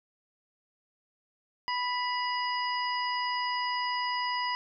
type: harmonic tone with a mistuned harmonic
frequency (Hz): 989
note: B5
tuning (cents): +2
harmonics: 1 / 2 / 3 / 5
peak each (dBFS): -30 / -35 / -39 / -37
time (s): 1.68-4.55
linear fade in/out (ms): 0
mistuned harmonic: 3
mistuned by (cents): -41
effects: none